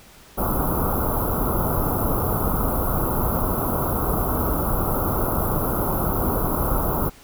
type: band-stop noise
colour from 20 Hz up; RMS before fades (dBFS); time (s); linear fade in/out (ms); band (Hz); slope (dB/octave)
pink; -22; 0.37-7.1; 20; 1400 to 11000; 96
effects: pink hiss -48 dBFS RMS until 7.23 s